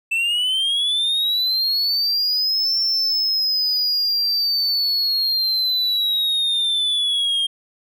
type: linear two-way sweep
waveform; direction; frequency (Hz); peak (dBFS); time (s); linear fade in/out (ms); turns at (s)
triangle; up then down; 2643 to 5400 to 3205; -16; 0.11-7.47; 10; 2.79
effects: none